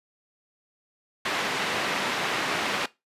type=band-pass noise; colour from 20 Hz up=white; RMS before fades=-28 dBFS; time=1.25-2.86 s; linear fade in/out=5 ms; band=180 to 2500 Hz; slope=12 dB/octave; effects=noise-tail reverb RT60 0.2 s tail -18 dB re dry + resampled to 32000 Hz